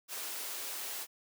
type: high-pass noise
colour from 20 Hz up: white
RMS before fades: -40 dBFS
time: 0.08-1.07 s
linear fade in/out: 50 ms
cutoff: 310 Hz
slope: 24 dB/octave
effects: none